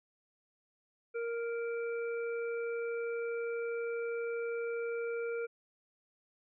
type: harmonic tone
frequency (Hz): 466.2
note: A#4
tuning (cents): 0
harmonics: 1 / 3 / 5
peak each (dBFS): -34 / -44 / -48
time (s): 1.14-5.47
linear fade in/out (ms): 20
effects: none